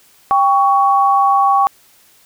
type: tone pair together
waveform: sine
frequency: 792.3 / 1119 Hz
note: G5 / C#6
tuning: +18 / +16 cents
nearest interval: tritone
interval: 598 cents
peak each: -12 dBFS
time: 0.31-1.67 s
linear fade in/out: 0 ms
effects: white hiss -50 dBFS RMS until 2.25 s